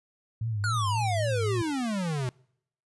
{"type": "tone with vibrato", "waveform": "sine", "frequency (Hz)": 108, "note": "A2", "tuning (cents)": -32, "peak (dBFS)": -27, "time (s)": [0.41, 1.62], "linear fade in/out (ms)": 5, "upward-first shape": "triangle", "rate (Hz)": 3.7, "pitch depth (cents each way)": 130}
{"type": "exponential sweep", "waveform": "square", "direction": "down", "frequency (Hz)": [1480, 121.3], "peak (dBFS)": -28, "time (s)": [0.64, 2.29], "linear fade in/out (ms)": 0}
{"effects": ["noise-tail reverb RT60 0.7 s tail -26 dB re dry", "resampled to 24000 Hz"]}